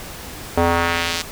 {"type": "tone with band-pass filter sweep", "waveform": "square", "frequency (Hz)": 84.9, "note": "F2", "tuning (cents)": -48, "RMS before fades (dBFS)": -19, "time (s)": [0.57, 1.22], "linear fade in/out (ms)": 5, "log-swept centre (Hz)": [630, 5200], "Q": 0.99, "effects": ["pink hiss -34 dBFS RMS until 1.31 s"]}